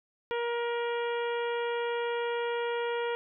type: harmonic tone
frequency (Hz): 473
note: A#4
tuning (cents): +25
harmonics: 1 / 2 / 3 / 4 / 5 / 6 / 7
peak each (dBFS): -30 / -36 / -40 / -42 / -44 / -46 / -47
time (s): 0.31-3.15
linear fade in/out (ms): 0
effects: none